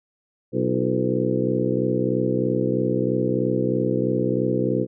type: harmonic tone with a mistuned harmonic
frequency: 63.1 Hz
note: B1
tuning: 38 cents sharp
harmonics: 2 / 3 / 4 / 5 / 6 / 7 / 8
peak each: -27 / -27 / -27 / -27 / -27 / -27 / -27 dBFS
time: 0.52-4.87 s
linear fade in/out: 50 ms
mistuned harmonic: 6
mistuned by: -83 cents
effects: none